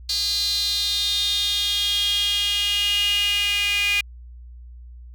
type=tone with high-pass filter sweep; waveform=sawtooth; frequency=407.8 Hz; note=G#4; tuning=32 cents flat; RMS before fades=-22 dBFS; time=0.09-4.01 s; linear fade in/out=5 ms; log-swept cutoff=4300 to 2500 Hz; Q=8.6; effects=added 60 Hz sine -38 dBFS peak until 5.14 s